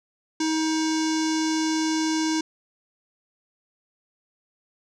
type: tone with low-pass filter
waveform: square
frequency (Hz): 316.6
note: D#4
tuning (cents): +30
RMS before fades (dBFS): -24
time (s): 0.4-2.41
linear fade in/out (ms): 5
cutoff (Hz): 6100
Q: 4
effects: none